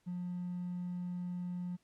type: tone with hard clipping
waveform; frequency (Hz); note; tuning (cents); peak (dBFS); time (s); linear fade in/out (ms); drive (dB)
triangle; 178.1; F3; +34; -37; 0.06-1.77; 20; 4
effects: pink hiss -75 dBFS RMS until 1.83 s + low-pass 11000 Hz 12 dB/octave